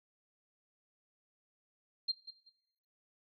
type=tone with echo; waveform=sine; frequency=4186 Hz; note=C8; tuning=in tune; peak=-29 dBFS; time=2.08-2.12 s; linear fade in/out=10 ms; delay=190 ms; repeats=2; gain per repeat=-13 dB; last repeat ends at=2.5 s; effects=noise-tail reverb RT60 0.9 s tail -18 dB re dry + MP3 32 kbps